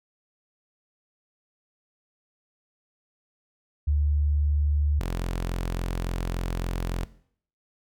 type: tone pair in turn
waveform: sine / sawtooth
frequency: 73.42 / 43.53 Hz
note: D2 / F1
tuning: 0 / -5 cents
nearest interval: major sixth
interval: 905 cents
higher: first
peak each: -20 / -23 dBFS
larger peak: first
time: 3.87-5 / 5-7.05 s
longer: second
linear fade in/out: 10 ms
effects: noise-tail reverb RT60 0.6 s tail -18 dB re dry